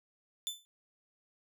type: tone with exponential decay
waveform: sawtooth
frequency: 3520 Hz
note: A7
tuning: in tune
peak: -28 dBFS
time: 0.47-0.65 s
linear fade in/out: 0 ms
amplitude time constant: 39 ms
effects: none